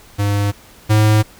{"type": "tone pair in turn", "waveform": "square", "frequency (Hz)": [101.7, 107.31], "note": ["G#2", "A2"], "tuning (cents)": [-36, -43], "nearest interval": "minor second", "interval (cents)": 93, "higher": "second", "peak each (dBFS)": [-15, -10], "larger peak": "second", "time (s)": [[0.18, 0.52], [0.89, 1.23]], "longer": "neither", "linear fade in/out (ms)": 20, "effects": ["pink hiss -44 dBFS RMS until 1.39 s"]}